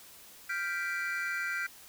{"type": "chord", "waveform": "triangle", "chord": "G dominant seventh", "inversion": "third", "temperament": "equal", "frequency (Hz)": [1396.9, 1568, 1975.5, 2349], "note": ["F6", "G6", "B6", "D7"], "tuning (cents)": [0, 0, 0, 0], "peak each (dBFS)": [-35, -34, -36, -38], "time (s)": [0.49, 1.67], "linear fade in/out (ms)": 10, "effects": ["white hiss -53 dBFS RMS until 1.88 s"]}